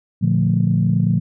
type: chord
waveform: sine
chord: Bb major seventh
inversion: none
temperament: equal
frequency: 116.54 / 146.83 / 174.61 / 220 Hz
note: Bb2 / D3 / F3 / A3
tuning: 0 / 0 / 0 / 0 cents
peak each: -18 / -20 / -17 / -23 dBFS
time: 0.21-1.2 s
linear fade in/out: 20 ms
effects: tanh soft clip ceiling -4 dBFS